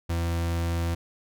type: tone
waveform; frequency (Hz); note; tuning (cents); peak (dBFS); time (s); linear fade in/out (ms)
40% pulse; 84.5; E2; +43; -24; 0.09-0.95; 10
effects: none